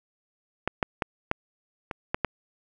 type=clicks; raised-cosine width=0.5 ms; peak=-10 / -8 / -10 / -8 / -17 / -9 / -8 dBFS; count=7; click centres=0.676 / 0.828 / 1.022 / 1.314 / 1.912 / 2.145 / 2.247 s; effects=none